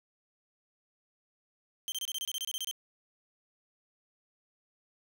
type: tone bursts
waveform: sawtooth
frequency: 3136 Hz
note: G7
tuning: in tune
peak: -30 dBFS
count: 13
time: 1.88-2.712 s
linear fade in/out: 0 ms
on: 40 ms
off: 26 ms
effects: none